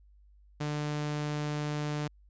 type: tone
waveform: sawtooth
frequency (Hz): 148.8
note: D3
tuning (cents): +23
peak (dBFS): -27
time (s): 0.6-2.08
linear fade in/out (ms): 10
effects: added 50 Hz sine -56 dBFS peak until 2.29 s + resampled to 16000 Hz